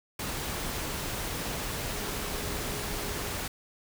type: tone in noise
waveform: sine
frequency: 415.3 Hz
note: G#4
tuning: in tune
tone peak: -43 dBFS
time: 1.92-3.33 s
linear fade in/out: 5 ms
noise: pink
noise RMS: -34 dBFS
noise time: 0.19-3.48 s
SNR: -12 dB
effects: none